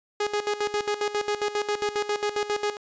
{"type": "tone with tremolo", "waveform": "sawtooth", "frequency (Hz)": 415.3, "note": "G#4", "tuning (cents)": 0, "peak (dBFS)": -19, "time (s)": [0.2, 2.77], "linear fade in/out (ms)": 5, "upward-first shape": "square", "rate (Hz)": 7.4, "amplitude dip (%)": 75, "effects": ["resampled to 16000 Hz"]}